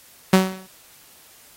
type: tone with exponential decay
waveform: sawtooth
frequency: 188.3 Hz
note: F#3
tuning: 31 cents sharp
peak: -5 dBFS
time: 0.33-0.67 s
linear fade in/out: 5 ms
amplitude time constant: 73 ms
effects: white hiss -50 dBFS RMS until 1.56 s + AAC 48 kbps